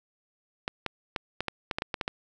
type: clicks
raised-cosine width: 0.3 ms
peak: -13 dBFS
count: 11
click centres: 0.679 / 0.863 / 1.162 / 1.406 / 1.483 / 1.712 / 1.785 / 1.821 / 1.942 / 2.012 / 2.079 s
effects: none